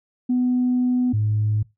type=tone pair in turn; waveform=sine; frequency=249.3 / 106.47 Hz; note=B3 / G#2; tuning=+16 / +44 cents; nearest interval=octave + minor third; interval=1472 cents; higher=first; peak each=-16 / -17 dBFS; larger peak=first; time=0.29-1.13 / 1.13-1.63 s; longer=first; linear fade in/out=10 ms; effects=noise-tail reverb RT60 0.2 s tail -20 dB re dry + tanh soft clip ceiling -13 dBFS